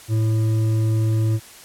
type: tone with hard clipping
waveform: sine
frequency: 110.3 Hz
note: A2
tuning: 5 cents sharp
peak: -18 dBFS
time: 0.08-1.4 s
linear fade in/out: 50 ms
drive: 7 dB
effects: white hiss -43 dBFS RMS until 1.64 s + low-pass 12000 Hz 12 dB/octave